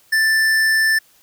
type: tone with tanh clipping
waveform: sine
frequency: 1767 Hz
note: A6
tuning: 7 cents sharp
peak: -15 dBFS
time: 0.12-0.99 s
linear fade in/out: 10 ms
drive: 16 dB
effects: white hiss -54 dBFS RMS until 1.22 s